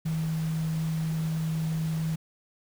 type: tone in noise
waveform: sine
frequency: 160 Hz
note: D#3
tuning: 49 cents sharp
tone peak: -26 dBFS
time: 0.05-2.16 s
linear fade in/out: 10 ms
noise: pink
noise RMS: -44 dBFS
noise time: 0.05-2.16 s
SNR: +15 dB
effects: none